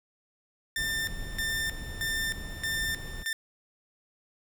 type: tone with tremolo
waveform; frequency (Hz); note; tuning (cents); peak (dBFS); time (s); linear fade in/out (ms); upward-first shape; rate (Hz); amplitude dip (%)
sawtooth; 1794; A6; +33; -25; 0.76-3.33; 2; square; 1.6; 80
type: noise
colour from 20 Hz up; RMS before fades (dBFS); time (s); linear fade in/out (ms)
brown; -39; 0.77-3.24; 20
effects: none